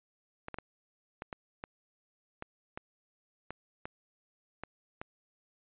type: clicks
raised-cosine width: 0.5 ms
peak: -24 dBFS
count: 12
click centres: 0.484 / 0.543 / 0.586 / 1.221 / 1.328 / 1.639 / 2.424 / 2.775 / 3.506 / 3.855 / 4.636 / 5.015 s
effects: resampled to 8000 Hz

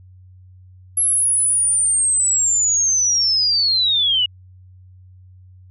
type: linear sweep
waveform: sine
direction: down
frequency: 11175 to 2864 Hz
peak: -14 dBFS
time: 0.97-4.26 s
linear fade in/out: 5 ms
effects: added 92 Hz sine -42 dBFS peak until 5.7 s

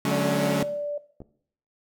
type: chord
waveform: sawtooth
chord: D major seventh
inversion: none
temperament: equal with one note detuned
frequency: 146.83 / 185 / 214.4 / 277.2 Hz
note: D3 / F#3 / A3 / C#4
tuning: 0 / 0 / -45 / 0 cents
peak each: -24 dBFS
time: 0.05-0.63 s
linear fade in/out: 2 ms
type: tone with pitch glide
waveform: sine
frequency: 580 to 584.4 Hz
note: D5 to D5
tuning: -22 to -9 cents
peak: -26 dBFS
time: 0.11-0.98 s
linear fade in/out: 5 ms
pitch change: +13 cents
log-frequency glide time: 0.24-0.6 s
type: clicks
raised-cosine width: 2 ms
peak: -28 dBFS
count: 2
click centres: 1.204 / 1.218 s
effects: noise-tail reverb RT60 0.6 s tail -17 dB re dry

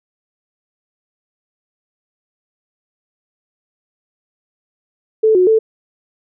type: tone with pitch steps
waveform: sine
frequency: 438.1 / 365.6 / 441.8 Hz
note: A4 / F#4 / A4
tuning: -7 / -21 / +7 cents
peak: -8 dBFS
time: 5.23-5.59 s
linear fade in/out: 10 ms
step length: 120 ms
effects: none

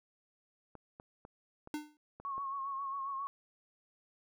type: clicks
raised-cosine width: 1 ms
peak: -35 dBFS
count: 6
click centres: 0.753 / 0.999 / 1.251 / 1.674 / 2.2 / 2.38 s
type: tone with exponential decay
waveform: square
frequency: 300 Hz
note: D4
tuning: 37 cents sharp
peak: -34 dBFS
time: 1.74-1.97 s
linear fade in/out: 1 ms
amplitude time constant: 50 ms
type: tone with vibrato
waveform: sine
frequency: 1096 Hz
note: C#6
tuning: 20 cents flat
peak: -36 dBFS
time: 2.25-3.27 s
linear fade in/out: 0 ms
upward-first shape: sine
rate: 7.4 Hz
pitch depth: 43 cents each way
effects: none

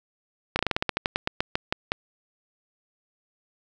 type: slowing click train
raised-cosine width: 0.3 ms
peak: -7 dBFS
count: 16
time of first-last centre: 0.56-1.919 s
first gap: 31 ms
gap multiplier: 1.14
effects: none

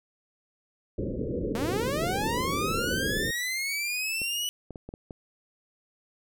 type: low-pass noise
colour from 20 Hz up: white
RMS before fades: -31 dBFS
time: 0.98-3.31 s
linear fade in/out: 5 ms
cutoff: 540 Hz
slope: 96 dB/octave
type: linear sweep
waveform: sawtooth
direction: up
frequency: 213.5 to 2970 Hz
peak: -25 dBFS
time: 1.55-4.49 s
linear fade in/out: 0 ms
type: clicks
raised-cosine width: 2 ms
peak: -26 dBFS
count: 6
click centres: 4.217 / 4.707 / 4.758 / 4.89 / 4.939 / 5.108 s
effects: none

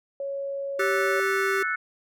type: tone with pitch glide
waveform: sine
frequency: 554.4 to 557.9 Hz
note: C#5 to C#5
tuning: 0 to +11 cents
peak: -28 dBFS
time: 0.2-1.2 s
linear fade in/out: 2 ms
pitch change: +11 cents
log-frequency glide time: 0.7-1.08 s
type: chord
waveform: sine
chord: F# minor seventh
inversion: third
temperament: equal with one note detuned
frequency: 1318.5 / 1480 / 1760 / 2187 Hz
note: E6 / F#6 / A6 / C#7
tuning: 0 / 0 / 0 / -24 cents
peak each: -31 / -27 / -32 / -32 dBFS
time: 0.79-1.76 s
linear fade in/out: 10 ms
type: tone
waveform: square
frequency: 390 Hz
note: G4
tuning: 9 cents flat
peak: -26 dBFS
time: 0.79-1.63 s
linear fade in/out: 5 ms
effects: none

